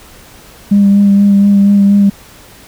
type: tone with vibrato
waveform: sine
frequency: 200.6 Hz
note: G3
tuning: 40 cents sharp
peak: -3 dBFS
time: 0.71-2.1 s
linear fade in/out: 10 ms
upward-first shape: sine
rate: 4.2 Hz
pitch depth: 17 cents each way
effects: tanh soft clip ceiling 0 dBFS + pink hiss -38 dBFS RMS until 2.67 s